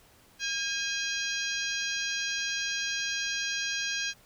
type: harmonic tone with a mistuned harmonic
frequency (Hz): 811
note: G#5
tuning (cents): -41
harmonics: 2 / 3 / 4 / 5 / 6 / 7 / 8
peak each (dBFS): -34 / -36 / -37 / -38 / -39 / -39 / -40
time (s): 0.39-4.14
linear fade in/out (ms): 50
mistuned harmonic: 3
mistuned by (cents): +55
effects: pink hiss -59 dBFS RMS until 4.25 s